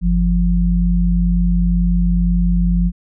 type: tone pair together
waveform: sine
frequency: 49 / 174.61 Hz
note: G1 / F3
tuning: 0 / 0 cents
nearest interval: octave + minor seventh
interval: 2200 cents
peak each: -14 / -15 dBFS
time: 0.01-2.92 s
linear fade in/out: 50 ms
effects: none